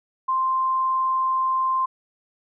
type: tone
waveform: sine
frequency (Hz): 1046.5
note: C6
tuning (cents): 0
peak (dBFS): -19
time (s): 0.28-1.86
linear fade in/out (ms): 10
effects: none